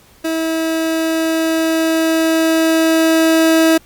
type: tone with level ramp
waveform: 30% pulse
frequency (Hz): 323.5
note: E4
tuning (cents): -32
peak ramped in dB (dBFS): -14 to -6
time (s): 0.24-3.78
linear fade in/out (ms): 10
effects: pink hiss -48 dBFS RMS until 3.85 s + Opus 48 kbps